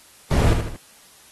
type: noise with echo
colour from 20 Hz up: brown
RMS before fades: -17 dBFS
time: 0.31-0.53 s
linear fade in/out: 0 ms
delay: 77 ms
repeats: 3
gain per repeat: -6 dB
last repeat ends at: 0.761 s
effects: white hiss -50 dBFS RMS until 1.31 s + AAC 32 kbps

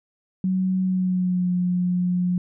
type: tone with pitch glide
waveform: sine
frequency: 186.8 to 179.29 Hz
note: F#3 to F3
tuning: +17 to +46 cents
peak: -19 dBFS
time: 0.44-2.38 s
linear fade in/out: 2 ms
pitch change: -71 cents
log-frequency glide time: 0.82-1.5 s
effects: none

